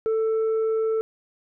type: tone with frequency modulation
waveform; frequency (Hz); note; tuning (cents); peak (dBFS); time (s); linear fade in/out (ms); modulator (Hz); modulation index
sine; 443.1; A4; +12; -21; 0.06-1.01; 0; 886; 0.29
effects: none